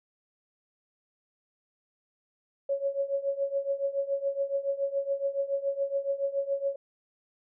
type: tone with tremolo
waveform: sine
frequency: 554.4 Hz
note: C#5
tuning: in tune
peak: -23 dBFS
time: 2.69-6.76 s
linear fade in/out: 5 ms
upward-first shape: triangle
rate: 7.1 Hz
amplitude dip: 90%
effects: none